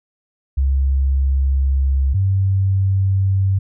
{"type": "tone pair in turn", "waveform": "sine", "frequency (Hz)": [67.6, 96.54], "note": ["C#2", "G2"], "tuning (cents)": [-43, -26], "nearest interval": "tritone", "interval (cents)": 617, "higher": "second", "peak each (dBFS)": -13, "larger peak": "neither", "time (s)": [[0.57, 2.14], [2.14, 3.59]], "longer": "first", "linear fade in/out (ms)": 10, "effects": []}